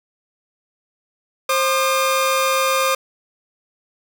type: tone pair together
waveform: sawtooth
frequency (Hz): 529 / 1211.8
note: C5 / D#6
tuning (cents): +19 / -46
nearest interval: octave + major second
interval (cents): 1435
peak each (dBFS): -15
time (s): 1.49-2.95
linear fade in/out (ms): 5
effects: none